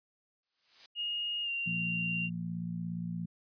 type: noise with exponential growth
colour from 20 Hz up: blue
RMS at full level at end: -43 dBFS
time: 0.43-0.86 s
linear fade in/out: 2 ms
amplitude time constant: 93 ms
type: tone with pitch glide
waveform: sine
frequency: 2857 to 2769 Hz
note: F7 to F7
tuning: +39 to -15 cents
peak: -32 dBFS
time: 0.95-2.3 s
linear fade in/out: 50 ms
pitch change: -54 cents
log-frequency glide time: 1.43-1.5 s
type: harmonic tone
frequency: 57.2 Hz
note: A#1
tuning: 32 cents flat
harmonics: 2 / 3 / 4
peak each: -44 / -35 / -44 dBFS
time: 1.66-3.26 s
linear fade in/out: 10 ms
effects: resampled to 11025 Hz